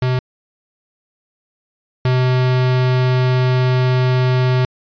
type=tone pair in turn; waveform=square; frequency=127.4 / 127.4 Hz; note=C3 / C3; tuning=-46 / -46 cents; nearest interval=unison; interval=0 cents; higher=neither; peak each=-15 / -13 dBFS; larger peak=second; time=0.02-0.19 / 2.05-4.65 s; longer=second; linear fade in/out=2 ms; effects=resampled to 11025 Hz